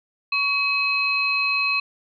sine tone cluster, 1116 / 2550 / 4129 Hz, C#6 / D#7 / C8, +11 / +42 / -24 cents, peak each -28 / -20 / -28 dBFS, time 0.32-1.8 s, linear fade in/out 5 ms, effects none

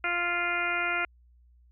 harmonic tone, 348.5 Hz, F4, 4 cents flat, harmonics 1 / 2 / 3 / 4 / 5 / 6 / 7 / 8, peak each -39 / -35 / -41 / -30 / -40 / -32 / -33 / -41 dBFS, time 0.04-1.05 s, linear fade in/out 2 ms, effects added 60 Hz sine -56 dBFS peak until 1.71 s

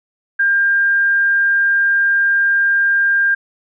sine tone, 1600 Hz, G6, 35 cents sharp, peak -11 dBFS, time 0.39-3.35 s, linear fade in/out 10 ms, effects none

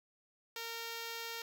5% pulse tone, 460.8 Hz, A#4, 20 cents flat, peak -29 dBFS, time 0.56-1.42 s, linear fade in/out 2 ms, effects none

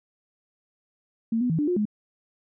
sine tone with pitch steps, 227.1 / 247.2 / 161.8 / 295.2 / 357.3 / 210.3 Hz, A#3 / B3 / E3 / D4 / F4 / G#3, -45 / +2 / -32 / +9 / +40 / +22 cents, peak -21 dBFS, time 1.32-1.854 s, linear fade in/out 5 ms, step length 89 ms, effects none

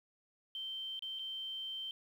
sine tone with dropouts, 3120 Hz, G7, 9 cents flat, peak -39 dBFS, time 0.55-1.91 s, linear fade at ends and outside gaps 1 ms, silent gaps 0.993-1.023 / 1.189-1.193 s, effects 11-bit

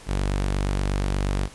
sawtooth tone, 48.39 Hz, G1, 22 cents flat, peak -18 dBFS, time 0.06-1.49 s, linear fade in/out 50 ms, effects pink hiss -46 dBFS RMS until 1.54 s + resampled to 24000 Hz

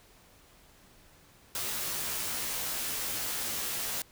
white noise with comb filter, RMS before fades -34 dBFS, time 1.55-4.02 s, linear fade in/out 2 ms, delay 15 ms, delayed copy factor -1, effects pink hiss -59 dBFS RMS until 4.11 s

